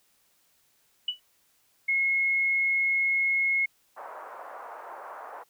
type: tone with exponential decay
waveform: sine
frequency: 2958 Hz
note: F#7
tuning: 1 cent flat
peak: -22 dBFS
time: 1.08-1.2 s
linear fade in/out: 5 ms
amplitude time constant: 24 ms
type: tone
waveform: sine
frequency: 2168 Hz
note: C#7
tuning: 39 cents flat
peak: -22 dBFS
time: 1.88-3.66 s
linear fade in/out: 10 ms
type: band-pass noise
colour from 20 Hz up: pink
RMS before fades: -42 dBFS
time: 3.96-5.44 s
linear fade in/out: 20 ms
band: 620 to 1300 Hz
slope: 24 dB/octave
effects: white hiss -67 dBFS RMS until 5.49 s